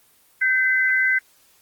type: tone pair together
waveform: sine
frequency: 1555.8 / 2030 Hz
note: G6 / B6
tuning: -14 / +47 cents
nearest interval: perfect fourth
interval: 461 cents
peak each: -19 dBFS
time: 0.41-1.19 s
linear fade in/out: 10 ms
effects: white hiss -57 dBFS RMS until 1.61 s + Opus 24 kbps